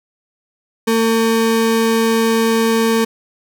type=ring-modulated tone; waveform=square; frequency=339.3 Hz; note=F4; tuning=50 cents flat; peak=-10 dBFS; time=0.87-3.05 s; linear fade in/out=10 ms; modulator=113 Hz; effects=none